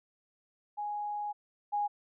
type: tone pair in turn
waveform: sine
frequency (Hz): 830.6 / 825.3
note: G#5 / G#5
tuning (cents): 0 / -11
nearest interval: unison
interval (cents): 11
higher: first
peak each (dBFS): -33 / -28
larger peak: second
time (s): 0.77-1.33 / 1.72-1.88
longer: first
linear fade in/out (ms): 20
effects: none

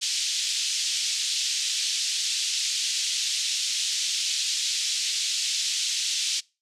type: band-pass noise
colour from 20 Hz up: pink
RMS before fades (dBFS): -27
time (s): 0.01-6.41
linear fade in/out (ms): 20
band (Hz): 3200 to 7400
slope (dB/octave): 24
effects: noise-tail reverb RT60 0.3 s tail -25 dB re dry + low-pass 12000 Hz 12 dB/octave

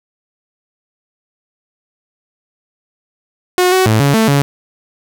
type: tone with pitch steps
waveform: sawtooth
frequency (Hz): 362.7 / 374 / 109.8 / 141 / 222.1 / 141.3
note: F#4 / F#4 / A2 / C#3 / A3 / C#3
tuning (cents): -34 / +19 / -3 / +30 / +16 / +34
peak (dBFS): -5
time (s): 3.58-4.42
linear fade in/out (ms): 0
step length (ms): 140
effects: none

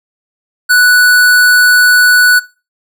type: tone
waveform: square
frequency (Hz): 1480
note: F#6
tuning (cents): 0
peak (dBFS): -5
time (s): 0.69-2.4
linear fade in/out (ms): 20
effects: noise-tail reverb RT60 0.3 s tail -19 dB re dry

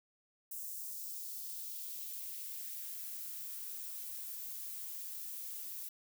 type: noise with high-pass filter sweep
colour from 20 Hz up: violet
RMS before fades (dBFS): -44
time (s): 0.51-5.89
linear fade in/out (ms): 5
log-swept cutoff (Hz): 7400 to 210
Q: 1.3
effects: none

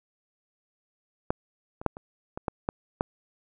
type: clicks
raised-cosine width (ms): 1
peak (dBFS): -10 / -25 / -7 / -26 / -20 / -13 / -12 / -10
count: 8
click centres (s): 1.305 / 1.815 / 1.863 / 1.969 / 2.375 / 2.482 / 2.689 / 3.009
effects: none

